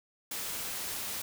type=noise; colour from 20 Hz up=white; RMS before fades=-37 dBFS; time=0.31-1.22 s; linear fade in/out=5 ms; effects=none